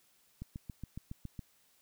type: click train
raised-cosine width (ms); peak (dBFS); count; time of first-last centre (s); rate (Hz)
5; -29; 8; 0.42-1.392; 7.2
effects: white hiss -69 dBFS RMS until 1.81 s